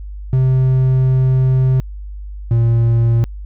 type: tone pair in turn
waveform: triangle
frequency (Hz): 130 / 115.94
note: C3 / A#2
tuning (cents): -11 / -9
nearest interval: major second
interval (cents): 198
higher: first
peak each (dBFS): -8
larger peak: neither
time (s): 0.33-1.8 / 2.51-3.24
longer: first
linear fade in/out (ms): 0
effects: added 50 Hz sine -26 dBFS peak until 3.45 s